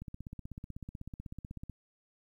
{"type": "click train", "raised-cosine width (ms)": 5, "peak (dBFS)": -30, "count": 28, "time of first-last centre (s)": [0.02, 1.697], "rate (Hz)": 16.1, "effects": ["11-bit"]}